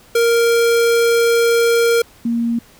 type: tone pair in turn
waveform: square / sine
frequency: 466.2 / 233.6 Hz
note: A#4 / A#3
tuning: 0 / +4 cents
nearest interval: octave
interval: 1196 cents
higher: first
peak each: -12 / -15 dBFS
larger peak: first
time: 0.15-2.02 / 2.25-2.59 s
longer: first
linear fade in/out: 5 ms
effects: pink hiss -47 dBFS RMS until 2.79 s